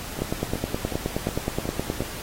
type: two click trains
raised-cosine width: 2 ms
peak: -16 / -11 dBFS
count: 6 / 18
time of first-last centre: 0.19-2.022 / 0.22-2.006 s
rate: 2.73 / 9.52 Hz
effects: pink hiss -36 dBFS RMS until 2.22 s + AAC 48 kbps